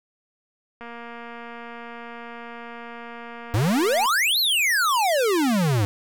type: click train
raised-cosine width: 0.5 ms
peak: -24 dBFS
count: 764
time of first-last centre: 0.81-4.057 s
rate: 235 Hz
type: exponential two-way sweep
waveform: square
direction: up then down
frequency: 96.7 to 4400 to 96.7 Hz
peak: -19 dBFS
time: 3.54-5.85 s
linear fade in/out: 0 ms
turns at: 4.39 s
effects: none